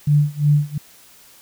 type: tone with tremolo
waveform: sine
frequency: 147.2 Hz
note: D3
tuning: 4 cents sharp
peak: -10 dBFS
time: 0.07-0.78 s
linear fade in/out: 5 ms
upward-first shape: sine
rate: 2.8 Hz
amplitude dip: 95%
effects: white hiss -48 dBFS RMS until 1.41 s